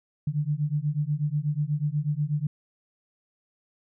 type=beating tone pair; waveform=sine; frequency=144.5 / 152.7 Hz; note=D3 / D#3; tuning=-28 / -32 cents; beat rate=8.2 Hz; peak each=-27 dBFS; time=0.27-2.47 s; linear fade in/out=5 ms; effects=none